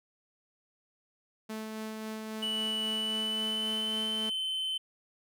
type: tone with tremolo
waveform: sawtooth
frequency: 218.4 Hz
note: A3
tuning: 13 cents flat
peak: -32 dBFS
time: 1.49-4.3 s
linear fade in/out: 10 ms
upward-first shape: sine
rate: 3.7 Hz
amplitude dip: 25%
type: tone with pitch glide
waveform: triangle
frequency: 2960 to 3066 Hz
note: F#7 to G7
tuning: 0 to -39 cents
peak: -29 dBFS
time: 2.42-4.78 s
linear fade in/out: 10 ms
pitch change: +61 cents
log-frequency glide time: 2.91-4.08 s
effects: none